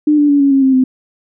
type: tone with pitch steps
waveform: sine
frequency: 300 / 292.6 / 285.5 / 278.5 / 271.6 / 265 / 258.5 Hz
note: D4 / D4 / D4 / C#4 / C#4 / C4 / C4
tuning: +37 / -6 / -49 / +8 / -35 / +22 / -21 cents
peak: -7 dBFS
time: 0.07-0.84 s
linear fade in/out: 5 ms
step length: 110 ms
effects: none